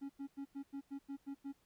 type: tone bursts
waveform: triangle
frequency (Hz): 277.2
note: C#4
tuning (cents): 0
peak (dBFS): -39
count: 9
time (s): 0.01-1.528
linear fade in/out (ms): 20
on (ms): 86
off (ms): 93
effects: pink hiss -75 dBFS RMS until 1.65 s